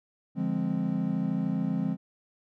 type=chord; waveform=triangle; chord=D half-diminished seventh; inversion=none; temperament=equal; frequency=146.83 / 174.61 / 207.7 / 261.6 Hz; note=D3 / F3 / Ab3 / C4; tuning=0 / 0 / 0 / 0 cents; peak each=-34 / -28 / -29 / -30 dBFS; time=0.35-1.97 s; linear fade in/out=50 ms; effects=none